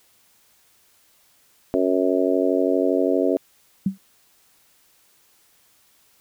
harmonic tone, 92.5 Hz, F#2, in tune, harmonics 3 / 4 / 5 / 6 / 7, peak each -22 / -23 / -24 / -25 / -25 dBFS, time 1.74-3.37 s, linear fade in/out 0 ms
sine tone with exponential decay, 192.8 Hz, G3, 28 cents flat, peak -14 dBFS, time 3.86-3.98 s, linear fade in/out 5 ms, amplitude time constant 25 ms
effects white hiss -59 dBFS RMS until 6.2 s

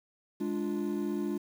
triangle chord, D diminished, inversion second, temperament equal, 207.7 / 293.7 / 349.2 Hz, Ab3 / D4 / F4, 0 / 0 / 0 cents, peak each -32 dBFS, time 0.4-1.38 s, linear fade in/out 10 ms, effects tanh soft clip ceiling -20 dBFS + 9-bit

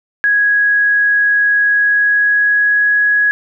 sine tone with pitch glide, 1661.2 to 1671.8 Hz, G#6 to G#6, 0 to +11 cents, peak -9 dBFS, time 0.24-3.31 s, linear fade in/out 0 ms, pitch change +11 cents, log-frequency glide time 1.69-2.97 s, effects none

